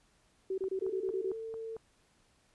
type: tone bursts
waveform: sine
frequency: 381 Hz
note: G4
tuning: 49 cents flat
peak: -31 dBFS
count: 8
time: 0.5-1.322 s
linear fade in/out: 5 ms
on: 80 ms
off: 26 ms
type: click train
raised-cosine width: 1 ms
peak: -36 dBFS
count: 6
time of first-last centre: 0.64-1.766 s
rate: 4.44 Hz
type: tone with pitch glide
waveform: sine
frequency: 440 to 448.7 Hz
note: A4 to A4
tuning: 0 to +34 cents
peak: -38 dBFS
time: 0.81-1.77 s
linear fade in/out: 5 ms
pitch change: +34 cents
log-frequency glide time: 0.97-1.42 s
effects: pink hiss -69 dBFS RMS until 2.54 s + resampled to 24000 Hz